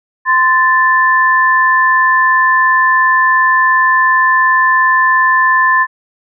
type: tone pair together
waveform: sine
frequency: 1037.2 / 1760 Hz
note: C6 / A6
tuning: -15 / 0 cents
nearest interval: major sixth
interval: 915 cents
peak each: -10 dBFS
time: 0.25-5.87 s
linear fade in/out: 50 ms
effects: none